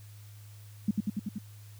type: tone with echo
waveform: sine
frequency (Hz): 206.4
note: G#3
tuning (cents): -10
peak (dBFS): -22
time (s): 0.88-0.91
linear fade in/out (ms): 5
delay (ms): 95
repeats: 5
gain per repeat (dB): -2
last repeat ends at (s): 1.385
effects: added 104 Hz sine -47 dBFS peak until 1.79 s + white hiss -59 dBFS RMS until 1.79 s